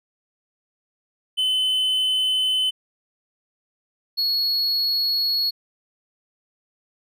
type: tone pair in turn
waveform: triangle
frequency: 3037 / 4346 Hz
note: F#7 / C#8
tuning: +44 / -35 cents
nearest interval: tritone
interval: 621 cents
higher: second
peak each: -17 / -18 dBFS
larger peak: first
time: 1.37-2.71 / 4.17-5.51 s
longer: neither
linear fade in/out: 20 ms
effects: none